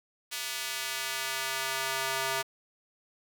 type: tone with high-pass filter sweep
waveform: square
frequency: 133.2 Hz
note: C3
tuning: 31 cents sharp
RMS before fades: -33 dBFS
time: 0.31-2.43 s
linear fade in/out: 20 ms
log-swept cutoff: 2700 to 820 Hz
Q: 0.72
effects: none